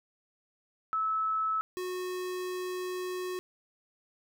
sine / square tone pair in turn, 1302 / 365.4 Hz, E6 / F#4, -22 / -22 cents, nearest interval octave + minor seventh, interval 2200 cents, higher first, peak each -27 / -34 dBFS, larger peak first, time 0.93-1.61 / 1.77-3.39 s, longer second, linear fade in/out 0 ms, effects none

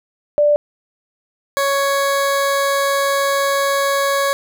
sine / 20% pulse tone pair in turn, 589 / 555.9 Hz, D5 / C#5, +5 / +5 cents, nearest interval minor second, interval 100 cents, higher first, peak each -10 dBFS, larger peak neither, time 0.38-0.56 / 1.57-4.33 s, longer second, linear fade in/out 0 ms, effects none

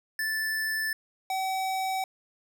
square tone pair in turn, 1756 / 761.3 Hz, A6 / F#5, -4 / +49 cents, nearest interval octave + major second, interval 1447 cents, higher first, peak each -28 dBFS, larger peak neither, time 0.19-0.93 / 1.3-2.04 s, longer neither, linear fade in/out 2 ms, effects none

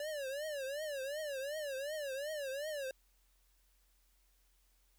square tone with vibrato, 573 Hz, D5, 43 cents flat, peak -39 dBFS, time 0-2.91 s, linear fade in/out 2 ms, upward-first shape triangle, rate 2.7 Hz, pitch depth 180 cents each way, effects added 44 Hz sine -70 dBFS peak until 4.98 s + white hiss -75 dBFS RMS until 4.98 s

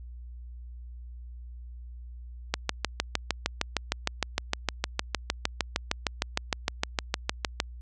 click train, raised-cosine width 0.2 ms, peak -7 dBFS, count 34, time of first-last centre 2.54-7.601 s, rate 6.52 Hz, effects added 60 Hz sine -40 dBFS peak until 7.81 s + resampled to 24000 Hz

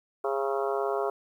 harmonic tone with a mistuned harmonic, 136.7 Hz, C#3, 24 cents flat, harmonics 3 / 4 / 5 / 6 / 7 / 8 / 9 / 10, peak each -29 / -34 / -32 / -39 / -38 / -37 / -40 / -41 dBFS, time 0.24-1.1 s, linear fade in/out 5 ms, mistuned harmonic 9, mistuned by +53 cents, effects 10-bit

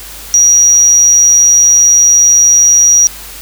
sine tone, 5760 Hz, F#8, 47 cents flat, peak -3 dBFS, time 0.34-3.07 s, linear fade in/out 0 ms, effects added 50 Hz sine -34 dBFS peak until 3.41 s + white hiss -29 dBFS RMS until 3.41 s

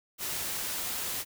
white noise, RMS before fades -34 dBFS, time 0.18-1.25 s, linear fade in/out 50 ms, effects none

